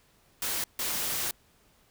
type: noise bursts at uneven times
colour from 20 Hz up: white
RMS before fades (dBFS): -31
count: 2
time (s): 0.42-0.64 / 0.79-1.31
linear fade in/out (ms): 2
effects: pink hiss -64 dBFS RMS until 1.9 s